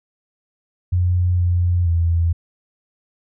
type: tone with pitch steps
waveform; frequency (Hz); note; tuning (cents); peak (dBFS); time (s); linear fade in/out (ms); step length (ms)
sine; 89.4 / 88.2 / 84.2; F2 / F2 / E2; +41 / +18 / +37; -14; 0.92-2.33; 10; 470
effects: none